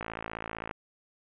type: click train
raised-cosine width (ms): 0.5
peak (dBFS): -20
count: 40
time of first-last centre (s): 0.01-0.711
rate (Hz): 55.6
effects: resampled to 8000 Hz + 10-bit